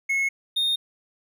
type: tone pair in turn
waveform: triangle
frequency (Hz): 2181 / 3680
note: C#7 / A#7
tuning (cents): -29 / -23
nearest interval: major sixth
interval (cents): 906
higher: second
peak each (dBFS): -19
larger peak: neither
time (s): 0.09-0.29 / 0.56-0.76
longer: neither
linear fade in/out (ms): 10
effects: none